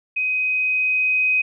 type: tone with level ramp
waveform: sine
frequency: 2515 Hz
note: D#7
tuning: 18 cents sharp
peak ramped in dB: -19 to -15 dBFS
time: 0.16-1.42 s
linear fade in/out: 10 ms
effects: none